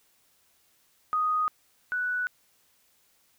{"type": "tone pair in turn", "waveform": "sine", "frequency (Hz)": [1244.5, 1480.6], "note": ["D#6", "F#6"], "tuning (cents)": [0, 1], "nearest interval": "minor third", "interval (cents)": 301, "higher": "second", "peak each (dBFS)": [-23, -26], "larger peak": "first", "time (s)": [[1.13, 1.48], [1.92, 2.27]], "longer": "neither", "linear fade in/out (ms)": 0, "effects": ["white hiss -66 dBFS RMS until 3.38 s"]}